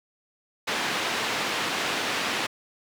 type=band-pass noise; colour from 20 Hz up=white; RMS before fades=-28 dBFS; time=0.67-2.47 s; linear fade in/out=10 ms; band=180 to 3100 Hz; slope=12 dB/octave; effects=none